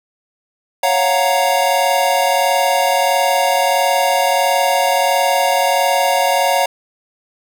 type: chord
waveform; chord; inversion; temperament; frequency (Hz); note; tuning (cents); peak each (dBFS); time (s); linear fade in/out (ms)
square; Gb major seventh; second; equal; 554.4 / 698.5 / 740 / 932.3; Db5 / F5 / Gb5 / Bb5; 0 / 0 / 0 / 0; -19; 0.83-6.66; 5
effects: none